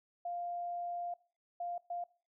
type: tone bursts at uneven times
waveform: sine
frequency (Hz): 699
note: F5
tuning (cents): +1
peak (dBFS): -36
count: 3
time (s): 0.25-1.14 / 1.6-1.78 / 1.9-2.04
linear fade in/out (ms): 5
effects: noise-tail reverb RT60 0.4 s tail -22 dB re dry